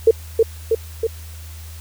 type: tone with echo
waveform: sine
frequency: 450.9 Hz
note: A4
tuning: 42 cents sharp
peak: -6 dBFS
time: 0.07-0.11 s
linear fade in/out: 5 ms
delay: 320 ms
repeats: 3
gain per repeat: -3 dB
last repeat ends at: 1.07 s
effects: added 80 Hz sine -33 dBFS peak until 1.8 s + white hiss -43 dBFS RMS until 1.8 s